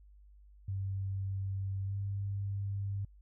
sine tone with pitch glide, 97 to 99.44 Hz, G2 to G2, -18 to +25 cents, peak -33 dBFS, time 0.68-3.05 s, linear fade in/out 5 ms, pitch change +43 cents, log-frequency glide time 1.86-1.94 s, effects added 50 Hz sine -55 dBFS peak until 3.21 s

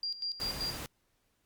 sine tone with tremolo, 4771 Hz, D8, 26 cents sharp, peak -32 dBFS, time 0.03-0.77 s, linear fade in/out 2 ms, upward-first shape square, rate 5.2 Hz, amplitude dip 75%
pink noise, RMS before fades -41 dBFS, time 0.4-0.86 s, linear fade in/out 0 ms
effects pink hiss -75 dBFS RMS until 1.45 s + Opus 48 kbps

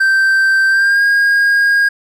triangle tone with pitch glide, 1562 to 1628.3 Hz, G6 to G#6, -7 to -35 cents, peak -7 dBFS, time 0-1.89 s, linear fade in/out 10 ms, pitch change +72 cents, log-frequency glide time 0.69-1.03 s, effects none

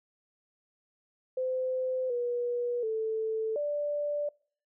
sine tone with pitch steps, 514 / 483.5 / 441.2 / 586 Hz, C5 / B4 / A4 / D5, -31 / -37 / +5 / -4 cents, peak -28 dBFS, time 1.37-4.29 s, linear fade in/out 5 ms, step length 730 ms, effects noise-tail reverb RT60 0.5 s tail -26 dB re dry

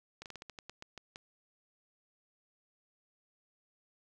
slowing click train, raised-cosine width 0.2 ms, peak -28 dBFS, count 11, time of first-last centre 0.22-1.159 s, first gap 38 ms, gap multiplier 1.19, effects none

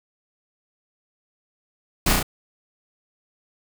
pink noise with echo, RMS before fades -19 dBFS, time 2.06-2.13 s, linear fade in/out 5 ms, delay 33 ms, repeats 3, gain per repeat -2 dB, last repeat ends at 2.229 s, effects none

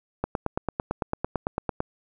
click train, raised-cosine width 1 ms, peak -11 dBFS, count 15, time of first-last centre 0.24-1.804 s, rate 8.95 Hz, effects none

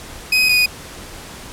30% pulse tone pair in turn, 2515 / 2480 Hz, D#7 / D#7, +18 / -6 cents, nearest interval unison, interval 24 cents, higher first, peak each -9 / -9 dBFS, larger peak neither, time 0.32-0.49 / 0.49-0.66 s, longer neither, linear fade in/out 5 ms, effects pink hiss -35 dBFS RMS until 1.52 s + low-pass 12000 Hz 12 dB/octave

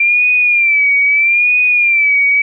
sine tone with vibrato, 2364 Hz, D7, 11 cents sharp, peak -8 dBFS, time 0-2.42 s, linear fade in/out 5 ms, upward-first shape sine, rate 0.78 Hz, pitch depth 83 cents each way, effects none

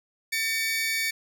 sawtooth tone pair together, 1798 / 2267 Hz, A6 / C#7, +37 / +38 cents, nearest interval major third, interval 401 cents, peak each -27 / -23 dBFS, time 0.32-1.11 s, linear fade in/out 10 ms, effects none

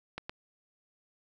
clicks, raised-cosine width 0.3 ms, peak -21 dBFS, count 2, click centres 0.18 / 0.295 s, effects none

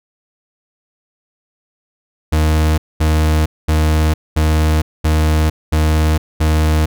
40% pulse tone bursts, 77.78 Hz, D#2, in tune, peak -10 dBFS, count 7, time 2.32-6.86 s, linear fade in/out 10 ms, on 460 ms, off 220 ms, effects none

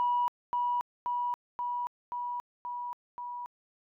sine tone with echo, 972 Hz, B5, 28 cents flat, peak -24 dBFS, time 0-0.28 s, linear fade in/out 0 ms, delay 530 ms, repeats 6, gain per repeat -2 dB, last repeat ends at 3.46 s, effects tanh soft clip ceiling -20 dBFS

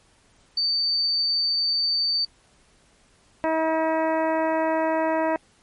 sine tone, 4582 Hz, D8, 44 cents flat, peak -20 dBFS, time 0.57-2.25 s, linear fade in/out 5 ms
harmonic tone, 320 Hz, D#4, 49 cents sharp, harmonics 1 / 2 / 3 / 4 / 5 / 6 / 7 / 8, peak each -26 / -23 / -26 / -37 / -35 / -35 / -44 / -42 dBFS, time 3.44-5.36 s, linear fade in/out 0 ms
effects pink hiss -59 dBFS RMS until 5.62 s + MP3 48 kbps

